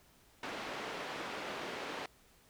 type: band-pass noise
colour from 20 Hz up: pink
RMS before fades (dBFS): -42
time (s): 0.43-2.06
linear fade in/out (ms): 2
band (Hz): 320 to 3200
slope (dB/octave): 12
effects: pink hiss -65 dBFS RMS until 2.49 s